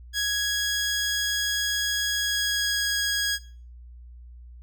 15% pulse tone with pitch glide, 1661.2 to 1651.6 Hz, G#6 to G#6, 0 to -10 cents, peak -17 dBFS, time 0.13-3.39 s, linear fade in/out 50 ms, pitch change -10 cents, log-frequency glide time 2.13-3.04 s, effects noise-tail reverb RT60 0.4 s tail -17 dB re dry + added 60 Hz sine -42 dBFS peak until 4.62 s

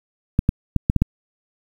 clicks, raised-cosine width 5 ms, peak -3 dBFS, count 6, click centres 0.391 / 0.491 / 0.763 / 0.899 / 0.963 / 1.02 s, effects 7-bit

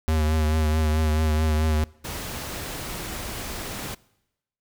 square tone with vibrato, 77.78 Hz, D#2, in tune, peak -20 dBFS, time 0.08-1.84 s, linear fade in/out 0 ms, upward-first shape triangle, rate 4.6 Hz, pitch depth 42 cents each way
pink noise, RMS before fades -33 dBFS, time 2.04-3.95 s, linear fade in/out 10 ms
effects noise-tail reverb RT60 0.9 s tail -23 dB re dry

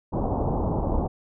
pink low-pass noise, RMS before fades -25 dBFS, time 0.12-1.08 s, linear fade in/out 20 ms, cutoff 980 Hz, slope 48 dB/octave, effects none

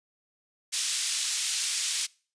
white band-pass noise, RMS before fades -29 dBFS, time 0.72-2.07 s, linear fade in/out 20 ms, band 3000 to 8500 Hz, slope 12 dB/octave, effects noise-tail reverb RT60 0.4 s tail -24 dB re dry + resampled to 22050 Hz

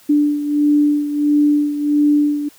sine beating tone pair, 293.7 / 295.2 Hz, D4 / D4, 0 / +9 cents, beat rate 1.5 Hz, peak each -13 / -19 dBFS, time 0.09-2.49 s, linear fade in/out 10 ms, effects white hiss -48 dBFS RMS until 2.58 s

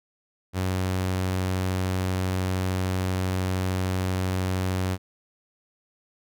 sawtooth tone, 93 Hz, F#2, 9 cents sharp, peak -20 dBFS, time 0.53-4.98 s, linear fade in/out 50 ms, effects none

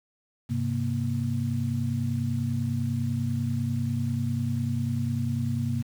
sine tone cluster, 101 / 131.1 / 235.2 Hz, G#2 / C3 / A#3, -48 / +4 / +16 cents, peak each -30 / -28 / -30 dBFS, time 0.49-5.83 s, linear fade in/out 20 ms, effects 8-bit

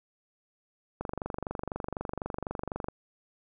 click train, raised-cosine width 1 ms, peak -19 dBFS, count 46, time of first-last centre 1.01-2.885 s, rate 24 Hz, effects none

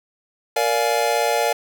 square chord, Bb dominant seventh, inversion none, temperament just, 466.2 / 582.7 / 699.2 / 839.1 Hz, Bb4 / D5 / F5 / Ab5, 0 / -14 / +2 / +18 cents, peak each -24 dBFS, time 0.56-1.53 s, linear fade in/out 5 ms, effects none

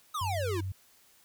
square exponential sweep, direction down, 1300 to 311.1 Hz, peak -32 dBFS, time 0.14-0.61 s, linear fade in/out 10 ms
sine tone, 95 Hz, F#2, 46 cents sharp, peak -32 dBFS, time 0.21-0.72 s, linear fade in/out 5 ms
effects white hiss -62 dBFS RMS until 1.24 s

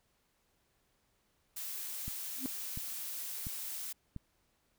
blue noise, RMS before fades -41 dBFS, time 1.56-3.93 s, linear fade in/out 10 ms
click train, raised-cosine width 5 ms, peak -29 dBFS, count 4, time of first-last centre 2.08-4.163 s, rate 1.44 Hz
sine tone with exponential growth, 261.6 Hz, C4, in tune, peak -30 dBFS, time 2.36-2.46 s, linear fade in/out 0 ms, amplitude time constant 21 ms
effects pink hiss -75 dBFS RMS until 4.78 s

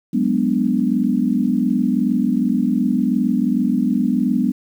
sine chord, G# half-diminished seventh, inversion third, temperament equal, 185 / 207.7 / 246.9 / 293.7 Hz, F#3 / G#3 / B3 / D4, 0 / 0 / 0 / 0 cents, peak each -23 / -20 / -18 / -23 dBFS, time 0.13-4.52 s, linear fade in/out 10 ms, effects 8-bit

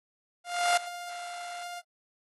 sawtooth tone with ADSR envelope, 703 Hz, F5, 11 cents sharp, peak -17 dBFS, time 0.44-1.82 s, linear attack 330 ms, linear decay 7 ms, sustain -17 dB, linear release 37 ms, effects AAC 32 kbps

